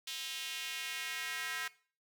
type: tone with high-pass filter sweep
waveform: square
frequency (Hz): 145.4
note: D3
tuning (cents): -17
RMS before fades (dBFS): -40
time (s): 0.07-1.68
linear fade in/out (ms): 5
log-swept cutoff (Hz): 3300 to 1700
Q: 2
effects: noise-tail reverb RT60 0.4 s tail -19 dB re dry